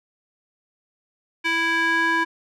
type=tone with band-pass filter sweep; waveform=square; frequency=330 Hz; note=E4; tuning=2 cents sharp; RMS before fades=-21 dBFS; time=1.44-2.25 s; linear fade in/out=20 ms; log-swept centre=2200 to 1400 Hz; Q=2.8; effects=none